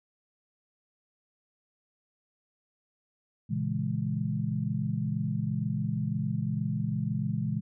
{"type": "chord", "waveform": "sine", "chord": "A# half-diminished seventh", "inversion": "none", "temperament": "equal", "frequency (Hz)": [116.54, 138.59, 164.81, 207.7], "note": ["A#2", "C#3", "E3", "G#3"], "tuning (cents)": [0, 0, 0, 0], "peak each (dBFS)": -33, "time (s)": [3.49, 7.61], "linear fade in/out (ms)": 20, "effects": []}